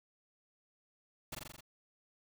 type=noise with echo; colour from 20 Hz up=pink; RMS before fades=-42 dBFS; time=1.32-1.35 s; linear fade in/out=5 ms; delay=43 ms; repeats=6; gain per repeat=-2 dB; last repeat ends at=1.608 s; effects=none